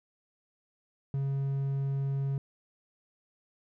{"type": "tone", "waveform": "triangle", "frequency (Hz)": 137.5, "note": "C#3", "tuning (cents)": -14, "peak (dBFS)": -26, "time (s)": [1.14, 2.38], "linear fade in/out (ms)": 2, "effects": []}